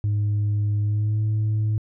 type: tone with pitch glide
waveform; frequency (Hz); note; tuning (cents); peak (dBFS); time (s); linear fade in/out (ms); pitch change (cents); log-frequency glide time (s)
sine; 103.83 to 107.55; G#2 to A2; 0 to -39; -17; 0.04-1.78; 0; +61; 0.82-1.21
effects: tanh soft clip ceiling -18 dBFS